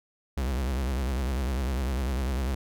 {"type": "tone with vibrato", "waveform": "45% pulse", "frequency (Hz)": 65.41, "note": "C2", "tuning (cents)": 0, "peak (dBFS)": -26, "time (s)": [0.37, 2.55], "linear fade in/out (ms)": 5, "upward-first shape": "sine", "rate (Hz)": 10, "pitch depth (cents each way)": 130, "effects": []}